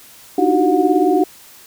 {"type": "tone cluster", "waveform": "sine", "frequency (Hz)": [300.1, 317, 363.5, 382.4, 724], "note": ["D4", "D#4", "F#4", "G4", "F#5"], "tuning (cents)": [38, 32, -31, -43, -38], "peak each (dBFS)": -18, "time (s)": [0.38, 1.24], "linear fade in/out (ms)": 5, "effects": ["white hiss -43 dBFS RMS until 1.66 s"]}